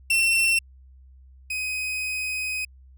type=tone pair in turn; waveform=40% pulse; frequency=2704 / 2513 Hz; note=E7 / D#7; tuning=+43 / +17 cents; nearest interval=minor second; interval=126 cents; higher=first; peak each=-17 / -25 dBFS; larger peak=first; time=0.1-0.59 / 1.5-2.65 s; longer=second; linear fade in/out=5 ms; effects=added 65 Hz sine -47 dBFS peak until 2.97 s